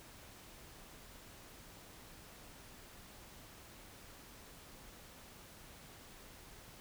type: silence
effects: pink hiss -56 dBFS RMS until 6.8 s